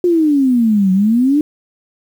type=exponential two-way sweep; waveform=sine; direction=down then up; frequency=361.7 to 184.3 to 306.4 Hz; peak=-9 dBFS; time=0.04-1.41 s; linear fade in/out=2 ms; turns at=0.92 s; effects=7-bit